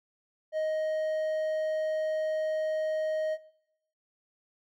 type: tone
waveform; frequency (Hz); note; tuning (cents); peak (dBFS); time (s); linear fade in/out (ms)
triangle; 625; D#5; +8; -25; 0.52-3.38; 50
effects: noise-tail reverb RT60 0.8 s tail -20 dB re dry